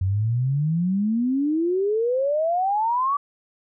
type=exponential sweep; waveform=sine; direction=up; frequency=91 to 1161 Hz; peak=-19 dBFS; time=0.01-3.17 s; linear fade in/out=5 ms; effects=none